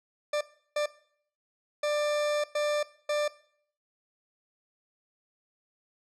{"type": "tone bursts at uneven times", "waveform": "40% pulse", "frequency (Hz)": 593, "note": "D5", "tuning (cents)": 17, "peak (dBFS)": -25, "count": 5, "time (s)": [[0.33, 0.41], [0.76, 0.86], [1.83, 2.44], [2.55, 2.83], [3.09, 3.28]], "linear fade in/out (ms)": 5, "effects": ["noise-tail reverb RT60 0.6 s tail -19 dB re dry", "low-pass 7000 Hz 12 dB/octave"]}